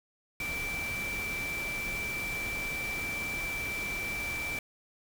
sine tone in noise, 2334 Hz, D7, 11 cents flat, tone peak -33 dBFS, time 0.4-4.59 s, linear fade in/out 2 ms, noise pink, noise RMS -40 dBFS, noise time 0.4-4.59 s, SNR +4 dB, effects none

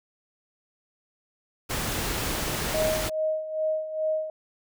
pink noise, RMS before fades -29 dBFS, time 1.69-3.1 s, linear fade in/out 20 ms
sine tone with tremolo, 626 Hz, D#5, 10 cents sharp, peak -22 dBFS, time 2.74-4.3 s, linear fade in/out 2 ms, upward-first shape sine, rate 2.4 Hz, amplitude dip 70%
effects none

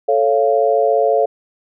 sine chord, A augmented, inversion none, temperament equal with one note detuned, 440 / 554.4 / 691.6 Hz, A4 / C#5 / E#5, 0 / 0 / -17 cents, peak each -16 dBFS, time 0.08-1.26 s, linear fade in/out 10 ms, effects none

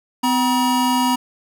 square tone pair together, 254 / 959 Hz, B3 / A#5, +49 / +49 cents, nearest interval octave + major seventh, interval 2300 cents, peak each -19 dBFS, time 0.23-1.16 s, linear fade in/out 10 ms, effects 8-bit

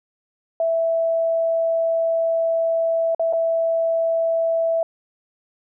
sine tone with dropouts, 659.3 Hz, E5, in tune, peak -17 dBFS, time 0.6-4.83 s, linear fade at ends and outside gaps 2 ms, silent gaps 3.148-3.195 / 3.327-3.333 s, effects none

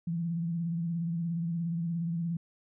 sine tone with vibrato, 168.3 Hz, E3, 36 cents sharp, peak -29 dBFS, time 0.07-2.37 s, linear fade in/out 5 ms, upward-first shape sine, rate 17 Hz, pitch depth 53 cents each way, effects none

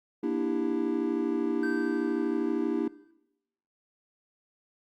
triangle chord, E half-diminished seventh, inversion second, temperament just, 237.3 / 296.7 / 329.6 / 395.6 Hz, Bb3 / D4 / E4 / G4, +31 / +18 / 0 / +16 cents, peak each -31 / -29 / -29 / -32 dBFS, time 0.23-2.88 s, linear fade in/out 5 ms
triangle tone with exponential decay, 1551 Hz, G6, 19 cents flat, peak -31 dBFS, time 1.63-3.11 s, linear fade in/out 2 ms, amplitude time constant 320 ms
effects noise-tail reverb RT60 0.9 s tail -20 dB re dry + Opus 48 kbps

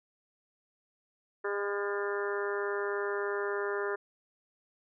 harmonic tone with a mistuned harmonic, 202.6 Hz, G#3, 43 cents flat, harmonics 2 / 3 / 4 / 5 / 6 / 7 / 8 / 9, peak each -32 / -42 / -46 / -41 / -42 / -40 / -43 / -42 dBFS, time 1.44-3.96 s, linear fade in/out 10 ms, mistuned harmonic 9, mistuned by -45 cents, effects none

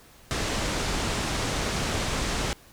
pink low-pass noise, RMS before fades -28 dBFS, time 0.31-2.53 s, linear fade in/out 0 ms, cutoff 8300 Hz, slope 24 dB/octave, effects pink hiss -53 dBFS RMS until 2.72 s

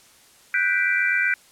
sine chord, G major seventh, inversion third, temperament equal, 1480 / 1568 / 1975.5 / 2349 Hz, F#6 / G6 / B6 / D7, 0 / 0 / 0 / 0 cents, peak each -24 dBFS, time 0.54-1.34 s, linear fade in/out 2 ms, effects white hiss -53 dBFS RMS until 1.51 s + low-pass 11000 Hz 12 dB/octave

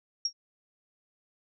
sine tone with exponential decay, 5588 Hz, F8, in tune, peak -22 dBFS, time 0.25-0.33 s, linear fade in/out 5 ms, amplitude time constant 16 ms, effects none

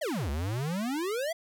square exponential two-way sweep, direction down then up, 688 to 67.3 to 688 Hz, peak -30 dBFS, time 0.01-1.33 s, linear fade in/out 10 ms, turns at 0.3 s, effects none

